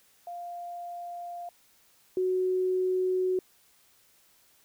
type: tone pair in turn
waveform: sine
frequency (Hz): 698.5 / 370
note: F5 / F#4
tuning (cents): 0 / 0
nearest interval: major seventh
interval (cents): 1100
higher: first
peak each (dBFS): -36 / -24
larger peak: second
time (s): 0.27-1.49 / 2.17-3.39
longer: neither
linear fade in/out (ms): 2
effects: white hiss -63 dBFS RMS until 4.64 s